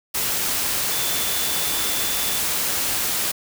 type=tone in noise; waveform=sine; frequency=3501 Hz; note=A7; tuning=9 cents flat; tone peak=-31 dBFS; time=0.91-2.39 s; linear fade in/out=10 ms; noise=white; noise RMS=-23 dBFS; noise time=0.14-3.32 s; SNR=-11 dB; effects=none